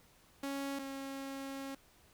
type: tone pair in turn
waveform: sawtooth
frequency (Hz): 276.7 / 272.4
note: C#4 / C#4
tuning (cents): -3 / -30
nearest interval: unison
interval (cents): 27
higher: first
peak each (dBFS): -33 / -37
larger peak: first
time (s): 0.43-0.79 / 0.79-1.75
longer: second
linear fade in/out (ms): 5
effects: pink hiss -65 dBFS RMS until 2.13 s